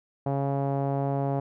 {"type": "tone with low-pass filter", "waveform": "sawtooth", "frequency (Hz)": 138.59, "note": "C#3", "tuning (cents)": 0, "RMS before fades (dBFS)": -27, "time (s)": [0.26, 1.4], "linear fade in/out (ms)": 5, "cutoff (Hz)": 730, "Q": 2.7, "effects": []}